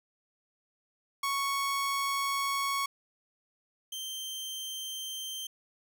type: tone pair in turn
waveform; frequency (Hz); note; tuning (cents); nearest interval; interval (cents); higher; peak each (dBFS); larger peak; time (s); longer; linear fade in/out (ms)
sawtooth; 1108.7 / 3136; C#6 / G7; 0 / 0; octave + tritone; 1800; second; -25 / -33; first; 1.23-2.86 / 3.92-5.47; first; 5
effects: none